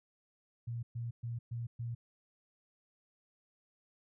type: tone bursts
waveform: sine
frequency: 117.7 Hz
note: A#2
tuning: 17 cents sharp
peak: -36 dBFS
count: 5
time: 0.67-1.95 s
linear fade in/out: 10 ms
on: 160 ms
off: 120 ms
effects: none